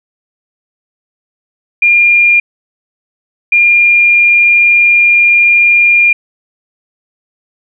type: tone bursts at uneven times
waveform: sine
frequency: 2407 Hz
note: D7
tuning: 42 cents sharp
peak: -4 dBFS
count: 2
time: 1.82-2.4 / 3.52-6.13 s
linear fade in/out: 5 ms
effects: none